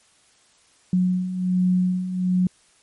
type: beating tone pair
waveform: sine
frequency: 181.5 / 182.8 Hz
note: F#3 / F#3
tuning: -33 / -21 cents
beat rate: 1.3 Hz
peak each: -25 / -19 dBFS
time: 0.93-2.47 s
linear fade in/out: 2 ms
effects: white hiss -58 dBFS RMS until 2.82 s + MP3 48 kbps